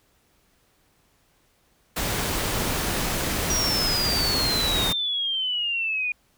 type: noise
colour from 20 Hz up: pink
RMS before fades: -26 dBFS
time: 1.96-4.93 s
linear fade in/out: 10 ms
type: exponential sweep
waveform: sine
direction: down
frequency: 5780 to 2437 Hz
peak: -23 dBFS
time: 3.5-6.12 s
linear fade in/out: 2 ms
effects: pink hiss -64 dBFS RMS until 6.37 s